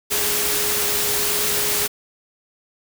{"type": "tone in noise", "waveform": "sine", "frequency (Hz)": 415.3, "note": "G#4", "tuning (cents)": 0, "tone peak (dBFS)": -30, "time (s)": [0.1, 1.88], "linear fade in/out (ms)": 20, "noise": "white", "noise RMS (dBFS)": -21, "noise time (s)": [0.1, 1.88], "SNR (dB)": -12, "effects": []}